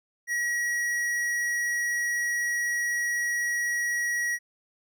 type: tone with tanh clipping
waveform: sine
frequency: 1912 Hz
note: A#6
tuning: 43 cents sharp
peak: -27 dBFS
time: 0.27-4.39 s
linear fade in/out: 50 ms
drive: 15 dB
effects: none